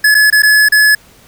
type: tone with dropouts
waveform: square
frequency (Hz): 1706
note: G#6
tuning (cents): +46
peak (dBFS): -6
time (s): 0.04-0.95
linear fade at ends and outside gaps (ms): 5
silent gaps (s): 0.145-0.149 / 0.302-0.325 / 0.422-0.432 / 0.687-0.721
effects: pink hiss -44 dBFS RMS until 1.27 s